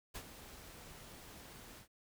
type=noise with ADSR envelope; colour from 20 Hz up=pink; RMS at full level=-44 dBFS; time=0.14-1.88 s; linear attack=17 ms; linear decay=65 ms; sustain=-10 dB; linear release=100 ms; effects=none